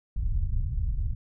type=low-pass noise; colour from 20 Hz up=pink; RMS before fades=-27 dBFS; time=0.16-1.15 s; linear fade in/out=5 ms; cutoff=100 Hz; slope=24 dB/octave; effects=none